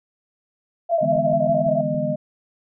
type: tone with pitch glide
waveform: sine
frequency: 680 to 612.9 Hz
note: F5 to D#5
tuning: -46 to -26 cents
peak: -23 dBFS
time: 0.89-2.16 s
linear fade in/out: 10 ms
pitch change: -180 cents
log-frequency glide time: 1.64-1.84 s
type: tone with vibrato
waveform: sine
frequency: 646 Hz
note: E5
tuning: 35 cents flat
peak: -18 dBFS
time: 0.91-1.81 s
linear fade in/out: 5 ms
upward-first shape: square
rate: 7.1 Hz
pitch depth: 59 cents each way
type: chord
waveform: sine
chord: E dominant seventh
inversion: third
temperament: just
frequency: 148.33 / 164.81 / 206 / 247.2 Hz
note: D3 / E3 / G#3 / B3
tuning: +18 / 0 / -14 / +2 cents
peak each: -28 dBFS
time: 1.01-2.16 s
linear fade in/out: 20 ms
type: clicks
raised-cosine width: 3 ms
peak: -28 dBFS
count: 5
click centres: 1.163 / 1.334 / 1.496 / 1.664 / 1.946 s
effects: none